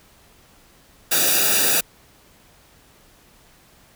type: noise with comb filter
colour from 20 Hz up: white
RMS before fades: -18 dBFS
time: 1.11-1.81 s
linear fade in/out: 10 ms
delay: 0.94 ms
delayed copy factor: -1
effects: pink hiss -53 dBFS RMS until 3.95 s